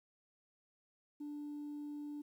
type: tone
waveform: sine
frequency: 293.7 Hz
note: D4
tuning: in tune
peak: -40 dBFS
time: 1.2-2.22 s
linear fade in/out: 10 ms
effects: tanh soft clip ceiling -40 dBFS + 12-bit